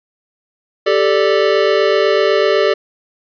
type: chord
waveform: square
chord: G suspended second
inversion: none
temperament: equal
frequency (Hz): 392 / 440 / 587.3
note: G4 / A4 / D5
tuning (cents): 0 / 0 / 0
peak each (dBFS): -16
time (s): 0.86-2.74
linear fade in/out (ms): 10
effects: resampled to 11025 Hz + 8-bit